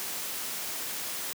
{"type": "noise", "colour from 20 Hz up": "white", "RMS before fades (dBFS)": -35, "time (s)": [0, 1.33], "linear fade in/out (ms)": 0, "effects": ["high-pass 150 Hz 12 dB/octave"]}